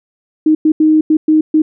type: tone bursts at uneven times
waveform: sine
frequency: 311.1 Hz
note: D#4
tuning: in tune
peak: -6 dBFS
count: 6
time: 0.46-0.55 / 0.65-0.72 / 0.8-1.01 / 1.1-1.17 / 1.28-1.41 / 1.54-1.62 s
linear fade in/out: 5 ms
effects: none